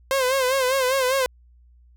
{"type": "tone with vibrato", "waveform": "sawtooth", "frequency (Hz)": 523.3, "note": "C5", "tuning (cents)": 0, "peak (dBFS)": -15, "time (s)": [0.11, 1.26], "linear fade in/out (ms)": 0, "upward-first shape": "sine", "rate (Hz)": 5, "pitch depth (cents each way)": 79, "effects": ["added 60 Hz sine -50 dBFS peak until 1.96 s"]}